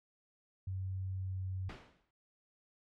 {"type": "tone with pitch glide", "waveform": "sine", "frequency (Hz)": [94.5, 93.85], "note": ["F#2", "F#2"], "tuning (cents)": [37, 25], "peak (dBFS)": -36, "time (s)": [0.67, 1.69], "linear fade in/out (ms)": 5, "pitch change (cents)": -12, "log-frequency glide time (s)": [1.13, 1.43]}
{"type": "noise with exponential decay", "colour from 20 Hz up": "pink", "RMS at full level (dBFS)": -44, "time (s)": [1.69, 2.11], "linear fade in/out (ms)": 5, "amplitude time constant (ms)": 90}
{"effects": ["low-pass 3000 Hz 12 dB/octave"]}